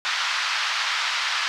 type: band-pass noise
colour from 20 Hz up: pink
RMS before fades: -25 dBFS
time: 0.05-1.48 s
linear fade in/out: 0 ms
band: 1100 to 5100 Hz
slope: 24 dB/octave
effects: none